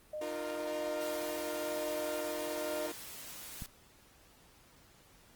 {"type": "tone", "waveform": "sine", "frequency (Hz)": 610, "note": "D#5", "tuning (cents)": -34, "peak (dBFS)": -37, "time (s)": [0.13, 2.87], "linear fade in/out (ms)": 5}
{"type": "chord", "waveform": "sawtooth", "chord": "Eb suspended second", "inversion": "none", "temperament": "equal with one note detuned", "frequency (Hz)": [304.5, 349.2, 466.2], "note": ["Eb4", "F4", "Bb4"], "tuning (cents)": [-37, 0, 0], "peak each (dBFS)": -39, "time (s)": [0.21, 2.92], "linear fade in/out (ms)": 5}
{"type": "noise", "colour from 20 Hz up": "white", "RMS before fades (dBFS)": -47, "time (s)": [1.01, 3.66], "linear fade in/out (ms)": 0}
{"type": "click", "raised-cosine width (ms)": 5, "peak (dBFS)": -30, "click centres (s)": 3.622}
{"effects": ["pink hiss -62 dBFS RMS until 5.35 s", "Opus 24 kbps"]}